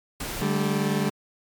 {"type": "noise", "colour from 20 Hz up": "pink", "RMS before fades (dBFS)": -32, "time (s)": [0.2, 0.42], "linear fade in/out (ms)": 5}
{"type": "chord", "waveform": "30% pulse", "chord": "D suspended fourth", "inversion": "none", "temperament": "equal with one note detuned", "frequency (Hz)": [146.83, 196, 215.6], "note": ["D3", "G3", "A3"], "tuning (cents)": [0, 0, -35], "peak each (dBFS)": [-25, -23, -25], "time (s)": [0.41, 1.1], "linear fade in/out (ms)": 10}
{"effects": ["MP3 96 kbps"]}